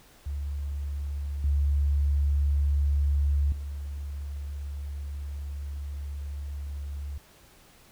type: tone with level steps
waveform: sine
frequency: 71.4 Hz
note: D2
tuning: 48 cents flat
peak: -29 / -21 / -32 dBFS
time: 0.26-7.18 s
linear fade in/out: 5 ms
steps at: 1.44 / 3.52 s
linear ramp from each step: 2 ms
effects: pink hiss -56 dBFS RMS until 7.91 s